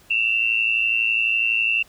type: tone pair together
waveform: sine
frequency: 2643 / 2755 Hz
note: E7 / F7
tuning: +4 / -24 cents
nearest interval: minor second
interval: 72 cents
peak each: -21 / -20 dBFS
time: 0.1-1.83 s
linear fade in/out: 10 ms
effects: pink hiss -53 dBFS RMS until 1.88 s